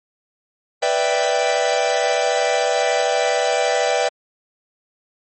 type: chord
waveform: 45% pulse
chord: E minor seventh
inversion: second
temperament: equal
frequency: 493.9 / 587.3 / 659.3 / 784 Hz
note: B4 / D5 / E5 / G5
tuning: 0 / 0 / 0 / 0 cents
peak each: -22 dBFS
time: 0.82-4.09 s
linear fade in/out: 10 ms
effects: MP3 32 kbps